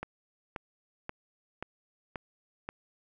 click train, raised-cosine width 0.5 ms, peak -21 dBFS, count 6, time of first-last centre 0.03-2.69 s, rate 1.88 Hz, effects none

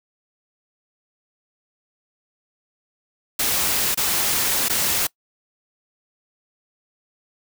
white noise with dropouts, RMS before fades -21 dBFS, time 3.39-5.07 s, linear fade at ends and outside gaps 5 ms, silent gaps 3.946-3.973 / 4.685-4.696 s, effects noise-tail reverb RT60 0.1 s tail -24 dB re dry

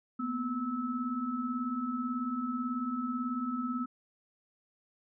sine tone cluster, 231.4 / 249.6 / 1303 Hz, A#3 / B3 / E6, -13 / +19 / -20 cents, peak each -39 / -33 / -37 dBFS, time 0.19-3.86 s, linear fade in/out 10 ms, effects none

